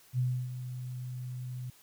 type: tone with ADSR envelope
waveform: sine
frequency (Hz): 125.8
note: B2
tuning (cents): +32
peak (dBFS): -25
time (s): 0.13-1.7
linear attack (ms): 55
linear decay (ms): 300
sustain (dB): -11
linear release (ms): 3
effects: white hiss -60 dBFS RMS until 1.82 s